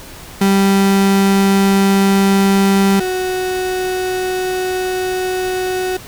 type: tone pair in turn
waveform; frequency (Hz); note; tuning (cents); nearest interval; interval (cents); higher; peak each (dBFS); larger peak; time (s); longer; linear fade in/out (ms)
35% pulse; 196 / 370; G3 / F#4; 0 / 0; major seventh; 1100; second; -8 / -15; first; 0.41-3 / 3-5.97; second; 5
effects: pink hiss -35 dBFS RMS until 6.07 s